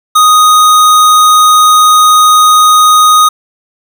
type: tone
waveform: square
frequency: 1244.5 Hz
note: D#6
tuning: in tune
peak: -3 dBFS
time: 0.15-3.29 s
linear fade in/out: 10 ms
effects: 7-bit